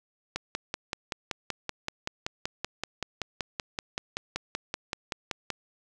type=click train; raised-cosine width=0.2 ms; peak=-13 dBFS; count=28; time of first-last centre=0.36-5.503 s; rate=5.25 Hz; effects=none